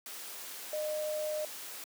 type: tone in noise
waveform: sine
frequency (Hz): 611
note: D#5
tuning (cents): -32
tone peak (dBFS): -32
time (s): 0.73-1.45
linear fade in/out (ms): 2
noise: white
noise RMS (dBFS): -44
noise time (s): 0.06-1.84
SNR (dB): +9
effects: high-pass 300 Hz 12 dB/octave